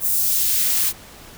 blue noise with high-pass filter sweep, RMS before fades -19 dBFS, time 0-0.93 s, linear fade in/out 50 ms, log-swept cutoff 9900 to 590 Hz, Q 0.71, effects pink hiss -42 dBFS RMS until 1.37 s

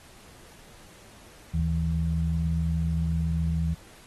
sine tone pair together, 76.4 / 162.78 Hz, D#2 / E3, -31 / -21 cents, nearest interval octave + minor second, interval 1310 cents, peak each -26 dBFS, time 1.53-3.75 s, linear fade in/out 20 ms, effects pink hiss -52 dBFS RMS until 4.06 s + AAC 32 kbps

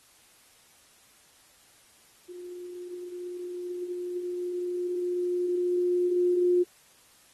sine tone with level ramp, 356.2 Hz, F4, 34 cents sharp, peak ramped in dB -39 to -19 dBFS, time 2.28-6.64 s, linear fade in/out 20 ms, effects white hiss -59 dBFS RMS until 7.33 s + AAC 32 kbps

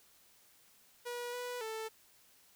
sawtooth tone with pitch steps, 483.8 / 491.4 / 441.8 Hz, B4 / B4 / A4, -36 / -9 / +7 cents, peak -35 dBFS, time 1.05-1.89 s, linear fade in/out 20 ms, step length 280 ms, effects white hiss -65 dBFS RMS until 2.55 s

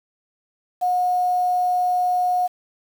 sine tone with quantisation, 724 Hz, F#5, 38 cents flat, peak -17 dBFS, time 0.81-2.48 s, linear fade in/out 20 ms, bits 7, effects none

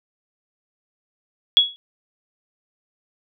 sine tone with exponential decay, 3354 Hz, G#7, 16 cents sharp, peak -6 dBFS, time 1.57-1.76 s, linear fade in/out 0 ms, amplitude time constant 41 ms, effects none

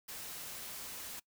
white noise, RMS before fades -45 dBFS, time 0.08-1.2 s, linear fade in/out 10 ms, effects noise-tail reverb RT60 0.1 s tail -22 dB re dry

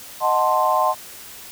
sine chord, D# diminished seventh, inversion none, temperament equal, 622.3 / 740 / 880 / 1046.5 Hz, D#5 / F#5 / A5 / C6, 0 / 0 / 0 / 0 cents, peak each -22 / -22 / -22 / -19 dBFS, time 0.2-0.95 s, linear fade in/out 50 ms, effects white hiss -39 dBFS RMS until 1.51 s

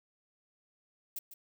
violet noise with echo, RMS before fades -38 dBFS, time 1.16-1.19 s, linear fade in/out 5 ms, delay 150 ms, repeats 1, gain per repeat -11 dB, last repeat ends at 1.34 s, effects none

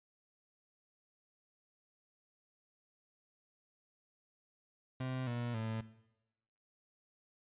30% pulse tone with pitch steps, 129.4 / 120.04 / 111.36 Hz, C3 / B2 / A2, -19 / -49 / +21 cents, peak -34 dBFS, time 5-5.81 s, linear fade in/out 5 ms, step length 270 ms, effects noise-tail reverb RT60 0.9 s tail -17 dB re dry + resampled to 8000 Hz

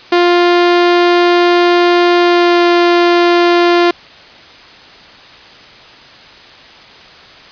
sawtooth tone with pitch glide, 350.4 to 347.8 Hz, F4 to F4, +6 to -7 cents, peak -3 dBFS, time 0.12-3.91 s, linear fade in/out 5 ms, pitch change -13 cents, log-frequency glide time 2.17-2.65 s, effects white hiss -37 dBFS RMS until 7.51 s + resampled to 11025 Hz

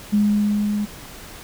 sine tone with level ramp, 207.7 Hz, G#3, in tune, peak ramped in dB -13 to -20 dBFS, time 0.12-0.86 s, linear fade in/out 20 ms, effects pink hiss -39 dBFS RMS until 1.43 s

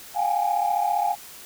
sine tone cluster, 710 / 802 / 837 Hz, F5 / G5 / G#5, +28 / +39 / +13 cents, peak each -24 dBFS, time 0.14-1.16 s, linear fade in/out 50 ms, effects tanh soft clip ceiling -13 dBFS + white hiss -43 dBFS RMS until 1.45 s

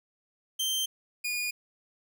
sawtooth tone pair in turn, 3136 / 2444 Hz, G7 / D#7, 0 / -32 cents, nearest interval major third, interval 432 cents, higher first, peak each -24 / -26 dBFS, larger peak first, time 0.59-0.86 / 1.24-1.51 s, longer neither, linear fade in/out 10 ms, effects none

